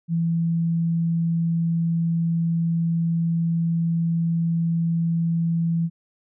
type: tone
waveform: sine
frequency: 166.7 Hz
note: E3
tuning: 20 cents sharp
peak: -19 dBFS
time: 0.08-5.9 s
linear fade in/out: 50 ms
effects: none